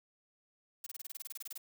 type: noise bursts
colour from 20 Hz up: blue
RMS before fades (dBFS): -43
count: 15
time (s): 0.84-1.579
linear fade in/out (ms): 5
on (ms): 25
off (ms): 26
effects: none